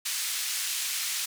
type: band-pass noise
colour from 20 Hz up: white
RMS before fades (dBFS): -31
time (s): 0.05-1.26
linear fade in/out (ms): 10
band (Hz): 2000 to 9800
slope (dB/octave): 12
effects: none